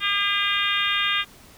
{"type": "harmonic tone", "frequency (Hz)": 403.8, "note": "G#4", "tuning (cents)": -49, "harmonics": [3, 4, 5, 6, 7, 8, 9], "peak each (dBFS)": [-28, -28, -28, -28, -28, -28, -28], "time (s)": [0, 1.25], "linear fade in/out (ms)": 50, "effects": ["pink hiss -49 dBFS RMS until 1.57 s"]}